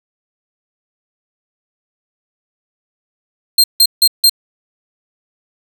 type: tone bursts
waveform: sawtooth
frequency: 4186 Hz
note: C8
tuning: in tune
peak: -3 dBFS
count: 4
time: 3.58-4.296 s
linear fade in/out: 5 ms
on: 59 ms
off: 160 ms
effects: none